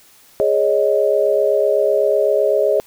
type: chord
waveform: sine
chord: Ab suspended fourth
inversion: none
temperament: equal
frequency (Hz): 415.3 / 554.4 / 622.3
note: Ab4 / Db5 / Eb5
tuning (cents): 0 / 0 / 0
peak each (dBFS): -17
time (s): 0.4-2.8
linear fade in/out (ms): 0
effects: white hiss -49 dBFS RMS until 2.86 s